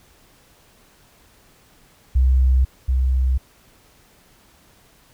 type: tone pair in turn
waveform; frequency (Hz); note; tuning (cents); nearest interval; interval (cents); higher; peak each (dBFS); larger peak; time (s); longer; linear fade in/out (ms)
sine; 64.5 / 64.5; C2 / C2; -24 / -24; unison; 0; neither; -12 / -15; first; 2.15-2.65 / 2.88-3.38; neither; 10
effects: pink hiss -54 dBFS RMS until 5.13 s